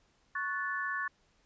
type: chord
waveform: sine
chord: F# minor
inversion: second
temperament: equal with one note detuned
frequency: 1108.7 / 1480 / 1745.8 Hz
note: C#6 / F#6 / A6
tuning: 0 / 0 / -14 cents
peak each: -37 / -38 / -35 dBFS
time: 0.35-1.08 s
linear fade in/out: 5 ms
effects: pink hiss -70 dBFS RMS until 1.45 s + resampled to 16000 Hz